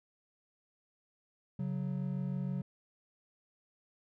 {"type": "tone pair together", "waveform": "triangle", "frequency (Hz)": [138.59, 185], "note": ["C#3", "F#3"], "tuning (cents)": [0, 0], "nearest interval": "perfect fourth", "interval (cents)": 500, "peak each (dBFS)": [-34, -34], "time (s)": [1.59, 2.62], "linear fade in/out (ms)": 5, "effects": []}